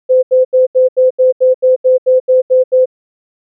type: tone bursts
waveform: sine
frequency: 513 Hz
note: C5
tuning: 34 cents flat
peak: -5 dBFS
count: 13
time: 0.09-2.858 s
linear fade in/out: 20 ms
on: 140 ms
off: 79 ms
effects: none